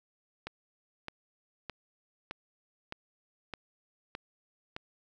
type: click train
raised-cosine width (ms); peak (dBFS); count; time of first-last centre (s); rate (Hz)
0.3; -22; 8; 0.47-4.764; 1.63
effects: none